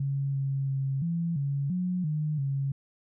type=tone with pitch steps; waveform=sine; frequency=138.4 / 136.7 / 135.6 / 168.5 / 140.1 / 181.1 / 152.2 / 137.7 Hz; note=C#3 / C#3 / C#3 / E3 / C#3 / F#3 / D#3 / C#3; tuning=-2 / -24 / -38 / +38 / +19 / -37 / -38 / -11 cents; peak=-26 dBFS; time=0-2.72 s; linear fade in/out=5 ms; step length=340 ms; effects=none